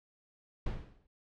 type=noise with exponential decay; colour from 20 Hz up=brown; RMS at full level=-32 dBFS; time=0.66-1.07 s; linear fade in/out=5 ms; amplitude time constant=88 ms; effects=low-pass 4000 Hz 12 dB/octave